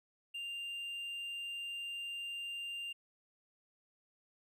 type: tone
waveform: triangle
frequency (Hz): 2792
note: F7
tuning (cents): -1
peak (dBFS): -38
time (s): 0.34-2.93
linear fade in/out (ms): 10
effects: none